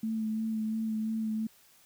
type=tone with vibrato; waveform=sine; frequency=220 Hz; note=A3; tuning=in tune; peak=-29 dBFS; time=0.03-1.47 s; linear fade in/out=5 ms; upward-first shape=sine; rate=2.9 Hz; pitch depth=20 cents each way; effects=white hiss -61 dBFS RMS until 1.85 s